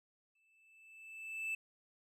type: tone with exponential growth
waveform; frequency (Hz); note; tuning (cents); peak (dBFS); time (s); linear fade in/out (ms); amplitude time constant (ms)
triangle; 2637; E7; 0; -33; 0.35-1.55; 5; 260
effects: none